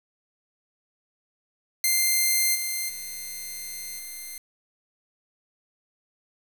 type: tone with level steps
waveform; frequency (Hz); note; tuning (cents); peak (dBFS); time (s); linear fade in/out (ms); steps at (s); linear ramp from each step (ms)
5% pulse; 2093; C7; 0; -10 / -17 / -24 / -26; 1.84-4.38; 2; 2.54 / 2.88 / 3.98; 20
effects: 7-bit